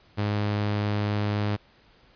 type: tone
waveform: sawtooth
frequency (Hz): 103.83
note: G#2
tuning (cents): 0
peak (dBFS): -20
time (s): 0.17-1.57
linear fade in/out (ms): 20
effects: pink hiss -58 dBFS RMS until 2.15 s + resampled to 11025 Hz